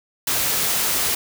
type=noise; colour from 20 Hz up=white; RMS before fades=-21 dBFS; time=0.27-1.15 s; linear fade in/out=5 ms; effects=none